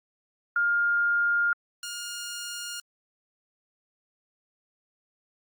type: tone pair in turn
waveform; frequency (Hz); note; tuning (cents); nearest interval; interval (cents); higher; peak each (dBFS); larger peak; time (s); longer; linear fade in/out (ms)
sine / 10% pulse; 1410 / 1419; F6 / F6; +16 / +27; unison; 11; second; -21 / -26; first; 0.56-1.53 / 1.83-2.8; neither; 2
effects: Opus 32 kbps